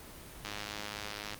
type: click train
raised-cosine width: 0.2 ms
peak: -21 dBFS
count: 94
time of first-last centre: 0.45-1.344 s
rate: 104 Hz
effects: pink hiss -49 dBFS RMS until 1.39 s + Opus 24 kbps